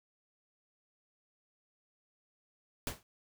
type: noise with exponential decay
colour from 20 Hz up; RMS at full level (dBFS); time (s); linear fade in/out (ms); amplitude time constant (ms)
pink; -33; 2.87-3.03; 1; 34
effects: none